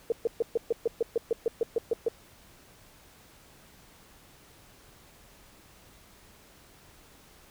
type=tone bursts; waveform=sine; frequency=460.6 Hz; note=A#4; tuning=21 cents flat; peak=-22 dBFS; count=14; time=0.1-2.084 s; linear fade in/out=2 ms; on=21 ms; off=130 ms; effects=pink hiss -56 dBFS RMS until 7.5 s